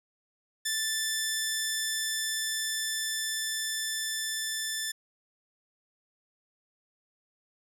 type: tone with level ramp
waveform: 10% pulse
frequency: 1761 Hz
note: A6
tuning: 1 cent sharp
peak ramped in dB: -19 to -22 dBFS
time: 0.65-4.92 s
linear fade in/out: 10 ms
effects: none